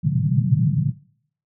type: band-pass noise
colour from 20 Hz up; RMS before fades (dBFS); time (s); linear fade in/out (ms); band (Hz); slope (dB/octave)
pink; -19; 0.03-0.92; 20; 120 to 170; 48
effects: noise-tail reverb RT60 0.6 s tail -20 dB re dry